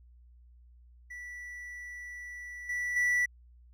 triangle tone with level steps, 1960 Hz, B6, 14 cents flat, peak -39 / -29 / -23 dBFS, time 1.1-3.26 s, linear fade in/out 10 ms, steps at 2.69 / 2.96 s, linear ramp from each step 5 ms, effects added 60 Hz sine -54 dBFS peak until 3.73 s

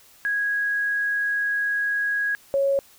sine tone pair in turn, 1654 / 552 Hz, G#6 / C#5, -8 / -7 cents, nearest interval octave + perfect fifth, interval 1899 cents, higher first, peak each -21 / -18 dBFS, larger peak second, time 0.25-2.35 / 2.54-2.79 s, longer first, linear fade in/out 0 ms, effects white hiss -53 dBFS RMS until 2.98 s

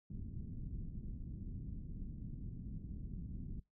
pink low-pass noise, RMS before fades -45 dBFS, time 0.1-3.6 s, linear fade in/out 5 ms, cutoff 230 Hz, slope 24 dB/octave, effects noise-tail reverb RT60 0.2 s tail -24 dB re dry

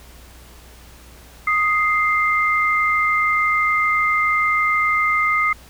sine tone pair together, 1246.2 / 2093 Hz, D#6 / C7, +2 / 0 cents, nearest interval major sixth, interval 898 cents, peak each -18 dBFS, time 1.47-5.53 s, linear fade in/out 5 ms, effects added 60 Hz sine -44 dBFS peak until 5.69 s + pink hiss -46 dBFS RMS until 5.69 s

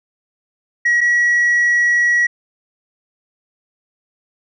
sine tone pair in turn, 1911 / 1921.7 Hz, A#6 / B6, +43 / -48 cents, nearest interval unison, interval 9 cents, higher second, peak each -9 dBFS, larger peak neither, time 0.85-1.01 / 1.01-2.27 s, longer second, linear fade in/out 10 ms, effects tanh soft clip ceiling -10 dBFS

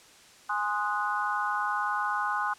sine chord, Ab dominant seventh, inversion none, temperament equal with one note detuned, 830.6 / 1046.5 / 1244.5 / 1474 Hz, Ab5 / C6 / Eb6 / Gb6, 0 / 0 / 0 / -7 cents, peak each -32 dBFS, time 0.49-2.54 s, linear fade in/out 10 ms, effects white hiss -54 dBFS RMS until 2.58 s + low-pass 8000 Hz 12 dB/octave

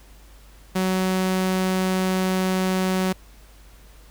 sawtooth tone, 186.8 Hz, F#3, 17 cents sharp, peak -16 dBFS, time 0.75-3.13 s, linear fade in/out 10 ms, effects added 50 Hz sine -46 dBFS peak until 4.1 s + pink hiss -53 dBFS RMS until 4.1 s

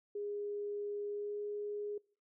sine tone with pitch glide, 410.8 to 414.1 Hz, G#4 to G#4, -19 to -5 cents, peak -37 dBFS, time 0.15-1.98 s, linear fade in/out 5 ms, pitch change +14 cents, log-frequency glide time 1.07-1.4 s, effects noise-tail reverb RT60 0.5 s tail -25 dB re dry

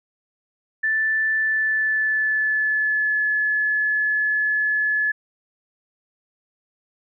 sine tone with pitch glide, 1760 to 1713.9 Hz, A6 to A6, 0 to -46 cents, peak -18 dBFS, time 0.83-5.12 s, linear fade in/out 10 ms, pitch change -46 cents, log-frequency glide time 1.35-3.23 s, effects none

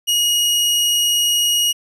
sawtooth tone, 2886 Hz, F#7, 44 cents flat, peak -11 dBFS, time 0.07-1.73 s, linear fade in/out 20 ms, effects resampled to 32000 Hz

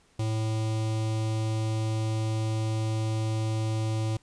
square tone with notch filter, 110 Hz, A2, in tune, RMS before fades -28 dBFS, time 0.19-4.17 s, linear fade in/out 5 ms, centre 1600 Hz, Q 1.3, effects pink hiss -63 dBFS RMS until 4.22 s + resampled to 22050 Hz

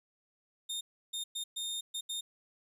sawtooth tone bursts at uneven times, 3656 Hz, A#7, 34 cents flat, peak -32 dBFS, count 6, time 0.69-0.81 / 1.13-1.24 / 1.35-1.44 / 1.56-1.81 / 1.94-2.01 / 2.09-2.21 s, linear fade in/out 10 ms, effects resampled to 32000 Hz

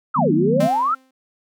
sine exponential two-way sweep, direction down then up, 1391 to 289.8 to 1391 Hz, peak -16 dBFS, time 0.14-0.95 s, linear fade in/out 10 ms, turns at 0.33 s
sine chord, B dominant seventh, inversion first, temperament equal with one note detuned, 155.56 / 185 / 219.4 / 246.9 Hz, D#3 / F#3 / A3 / B3, 0 / 0 / -5 / 0 cents, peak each -22 / -24 / -24 / -22 dBFS, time 0.16-0.68 s, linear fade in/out 20 ms
sawtooth tone with exponential decay, 261.6 Hz, C4, in tune, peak -16 dBFS, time 0.6-1.11 s, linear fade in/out 5 ms, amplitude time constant 110 ms
effects none

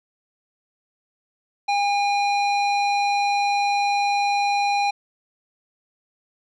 square tone with low-pass filter, 810 Hz, G#5, 43 cents flat, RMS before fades -21 dBFS, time 1.68-4.91 s, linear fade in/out 10 ms, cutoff 3900 Hz, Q 1.3, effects none

